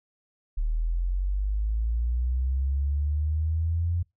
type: linear sweep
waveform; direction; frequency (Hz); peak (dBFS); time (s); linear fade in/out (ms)
sine; up; 37.19 to 87.31; -23; 0.57-4.03; 10
effects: noise-tail reverb RT60 0.2 s tail -26 dB re dry